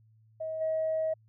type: tone with level steps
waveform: sine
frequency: 636 Hz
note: D#5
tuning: 38 cents sharp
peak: -32 / -26 dBFS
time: 0.4-1.14 s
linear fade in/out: 10 ms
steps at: 0.6 s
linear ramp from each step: 20 ms
effects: tanh soft clip ceiling -22 dBFS + added 110 Hz sine -59 dBFS peak until 1.28 s